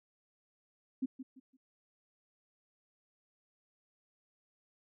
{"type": "tone with echo", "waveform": "sine", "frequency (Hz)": 261.6, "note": "C4", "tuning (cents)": 0, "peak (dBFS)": -30, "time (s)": [1.02, 1.06], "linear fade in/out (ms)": 10, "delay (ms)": 170, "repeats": 3, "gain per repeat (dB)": -11, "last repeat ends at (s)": 1.57, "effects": []}